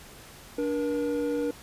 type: tone pair together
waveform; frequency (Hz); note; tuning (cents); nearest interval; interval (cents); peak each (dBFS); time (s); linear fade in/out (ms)
triangle; 291.6 / 477.6; D4 / A#4; -12 / +42; major sixth; 854; -27 / -26; 0.58-1.51; 5
effects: pink hiss -48 dBFS RMS until 1.62 s + resampled to 32000 Hz